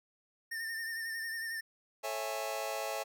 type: tone with vibrato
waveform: square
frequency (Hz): 1812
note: A#6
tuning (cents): -50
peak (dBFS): -37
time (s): 0.51-1.61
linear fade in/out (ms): 10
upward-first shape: sine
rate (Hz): 11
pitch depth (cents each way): 38
type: chord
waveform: sawtooth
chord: A major seventh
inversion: none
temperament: just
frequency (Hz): 440 / 550 / 660 / 825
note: A4 / C#5 / E5 / G#5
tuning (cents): 0 / -14 / +2 / -12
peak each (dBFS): -40 / -36 / -35 / -36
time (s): 2.03-3.04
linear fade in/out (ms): 20
effects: none